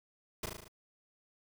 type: noise with echo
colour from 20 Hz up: pink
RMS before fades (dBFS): -37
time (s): 0.43-0.46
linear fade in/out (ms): 5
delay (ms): 37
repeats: 6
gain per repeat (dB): -3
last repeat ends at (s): 0.682
effects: none